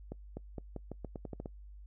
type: accelerating click train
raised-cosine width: 2 ms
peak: -27 dBFS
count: 11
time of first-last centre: 0.12-1.459 s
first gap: 250 ms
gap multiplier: 0.85
effects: noise-tail reverb RT60 0.1 s tail -24 dB re dry + added 50 Hz sine -48 dBFS peak until 1.86 s